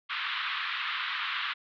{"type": "band-pass noise", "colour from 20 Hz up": "pink", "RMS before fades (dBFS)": -33, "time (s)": [0.09, 1.54], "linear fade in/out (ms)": 20, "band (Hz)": [1100, 3800], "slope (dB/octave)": 48, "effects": []}